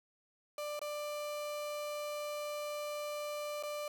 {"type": "tone with dropouts", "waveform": "35% pulse", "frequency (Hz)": 592, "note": "D5", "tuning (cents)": 14, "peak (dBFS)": -36, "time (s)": [0.58, 3.88], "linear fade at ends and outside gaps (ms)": 2, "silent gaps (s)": [[0.793, 0.815], [3.627, 3.634]], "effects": []}